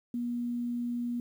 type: tone with quantisation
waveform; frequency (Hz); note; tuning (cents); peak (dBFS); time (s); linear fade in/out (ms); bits
sine; 240.3; B3; -47; -30; 0.14-1.2; 2; 10
effects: none